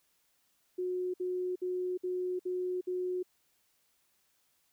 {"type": "tone bursts", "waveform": "sine", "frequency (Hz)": 364, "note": "F#4", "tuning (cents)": -28, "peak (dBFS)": -31, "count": 6, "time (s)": [0.78, 3.23], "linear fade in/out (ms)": 10, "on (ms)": 360, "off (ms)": 58, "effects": ["white hiss -73 dBFS RMS until 4.72 s"]}